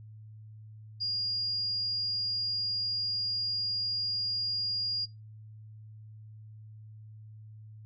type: tone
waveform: sine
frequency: 4833 Hz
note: D8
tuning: 49 cents sharp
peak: -29 dBFS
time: 1-5.06 s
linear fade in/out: 20 ms
effects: noise-tail reverb RT60 0.2 s tail -20 dB re dry + added 108 Hz sine -46 dBFS peak until 7.85 s